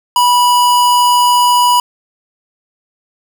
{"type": "tone", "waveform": "square", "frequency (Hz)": 979, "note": "B5", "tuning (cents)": -15, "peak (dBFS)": -8, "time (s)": [0.16, 1.8], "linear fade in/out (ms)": 2, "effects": []}